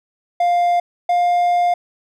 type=tone pair in turn; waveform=triangle; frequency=701 / 704.9 Hz; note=F5 / F5; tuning=+6 / +16 cents; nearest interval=unison; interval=10 cents; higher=second; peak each=-11 dBFS; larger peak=neither; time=0.4-0.8 / 1.09-1.74 s; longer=second; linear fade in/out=5 ms; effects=none